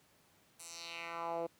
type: tone with band-pass filter sweep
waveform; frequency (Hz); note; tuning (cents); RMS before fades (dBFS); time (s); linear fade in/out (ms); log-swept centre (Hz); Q
10% pulse; 168.2; E3; +35; -42; 0.59-1.47; 10; 9900 to 470; 2.2
effects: pink hiss -68 dBFS RMS until 1.59 s + high-pass 100 Hz 12 dB/octave